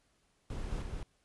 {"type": "noise with echo", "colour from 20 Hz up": "brown", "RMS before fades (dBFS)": -38, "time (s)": [0.5, 0.82], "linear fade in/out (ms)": 2, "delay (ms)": 210, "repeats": 1, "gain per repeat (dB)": -2, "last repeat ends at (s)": 1.03, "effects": ["pink hiss -73 dBFS RMS until 1.24 s", "resampled to 24000 Hz"]}